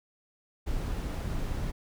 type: noise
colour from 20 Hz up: brown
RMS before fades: -32 dBFS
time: 0.66-1.72 s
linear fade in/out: 20 ms
effects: none